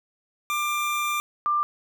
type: tone pair in turn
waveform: 25% pulse / sine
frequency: 1189 / 1189 Hz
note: D6 / D6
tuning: +21 / +21 cents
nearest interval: unison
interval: 0 cents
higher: neither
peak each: -20 dBFS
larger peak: neither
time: 0.5-1.2 / 1.46-1.63 s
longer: first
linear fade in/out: 0 ms
effects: none